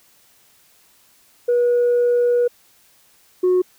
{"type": "tone pair in turn", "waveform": "sine", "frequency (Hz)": [483.8, 364.9], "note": ["B4", "F#4"], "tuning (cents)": [-36, -24], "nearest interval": "perfect fourth", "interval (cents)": 488, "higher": "first", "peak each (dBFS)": [-12, -11], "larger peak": "second", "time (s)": [[1.48, 2.48], [3.43, 3.62]], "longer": "first", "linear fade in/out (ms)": 10, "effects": ["tanh soft clip ceiling -11 dBFS", "white hiss -55 dBFS RMS until 3.78 s"]}